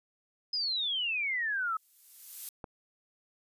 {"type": "exponential sweep", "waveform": "sine", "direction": "down", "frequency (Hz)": [5100, 1264], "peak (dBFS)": -29, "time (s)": [0.53, 1.77], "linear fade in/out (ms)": 5}
{"type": "noise with exponential growth", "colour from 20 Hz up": "violet", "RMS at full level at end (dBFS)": -36, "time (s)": [1.52, 2.49], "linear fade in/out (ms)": 2, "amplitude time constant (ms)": 210}
{"type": "click", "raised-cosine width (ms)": 1, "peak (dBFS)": -26, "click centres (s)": 2.642}
{"effects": ["resampled to 32000 Hz"]}